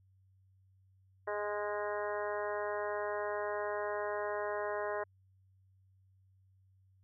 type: harmonic tone with a mistuned harmonic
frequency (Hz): 207.7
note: G#3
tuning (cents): 0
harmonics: 2 / 3 / 4 / 5 / 6 / 7 / 8 / 9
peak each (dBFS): -39 / -38 / -44 / -42 / -49 / -47 / -47 / -47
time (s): 1.27-5.04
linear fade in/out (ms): 10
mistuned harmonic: 8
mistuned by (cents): -18
effects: added 95 Hz sine -64 dBFS peak until 7.03 s